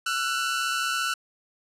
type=tone pair together; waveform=sawtooth; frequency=1345.5 / 1480 Hz; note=E6 / F#6; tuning=+35 / 0 cents; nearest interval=major second; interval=165 cents; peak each=-24 dBFS; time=0.06-1.14 s; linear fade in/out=5 ms; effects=low-pass 11000 Hz 12 dB/octave